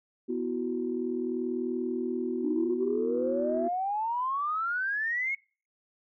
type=chord; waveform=sine; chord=B suspended fourth; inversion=none; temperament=equal; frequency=246.9 / 329.6 / 370 Hz; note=B3 / E4 / F#4; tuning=0 / 0 / 0 cents; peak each=-32 / -35 / -31 dBFS; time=0.28-3.69 s; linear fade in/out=20 ms
type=exponential sweep; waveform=sine; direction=up; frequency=293.7 to 2204 Hz; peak=-27 dBFS; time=2.44-5.35 s; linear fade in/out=5 ms
effects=noise-tail reverb RT60 0.4 s tail -26 dB re dry + tanh soft clip ceiling -17 dBFS